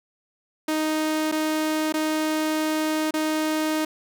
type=tone with dropouts; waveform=sawtooth; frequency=311.1 Hz; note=D#4; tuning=in tune; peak=-18 dBFS; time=0.68-3.85 s; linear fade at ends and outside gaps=5 ms; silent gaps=1.316-1.322 / 1.925-1.939 / 3.109-3.138 s; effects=none